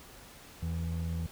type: tone pair together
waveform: triangle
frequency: 82.41 / 165.49 Hz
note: E2 / E3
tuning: 0 / +7 cents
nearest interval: octave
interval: 1207 cents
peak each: -31 / -34 dBFS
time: 0.62-1.27 s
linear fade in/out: 10 ms
effects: pink hiss -52 dBFS RMS until 1.31 s